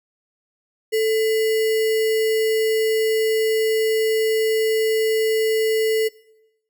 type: tone with sample-and-hold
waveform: sine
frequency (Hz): 440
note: A4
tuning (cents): 0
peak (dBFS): -16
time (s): 0.92-6.09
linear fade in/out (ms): 20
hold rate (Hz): 2450
effects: noise-tail reverb RT60 0.9 s tail -22 dB re dry